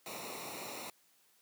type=noise with comb filter; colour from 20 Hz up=pink; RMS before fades=-44 dBFS; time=0.06-0.9 s; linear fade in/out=2 ms; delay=0.62 ms; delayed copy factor=-0.75; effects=white hiss -69 dBFS RMS until 1.41 s + high-pass 150 Hz 12 dB/octave